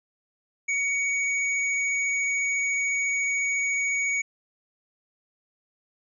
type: tone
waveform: square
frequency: 2243 Hz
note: C#7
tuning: 20 cents sharp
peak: -24 dBFS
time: 0.68-4.22 s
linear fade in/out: 10 ms
effects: resampled to 22050 Hz